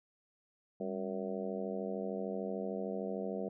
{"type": "harmonic tone with a mistuned harmonic", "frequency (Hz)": 93.3, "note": "F#2", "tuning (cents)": 15, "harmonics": [2, 3, 4, 5, 6, 7, 8], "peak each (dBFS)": [-40, -48, -43, -41, -44, -44, -52], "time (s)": [0.8, 3.49], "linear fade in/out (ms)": 5, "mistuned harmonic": 2, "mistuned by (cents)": 110, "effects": []}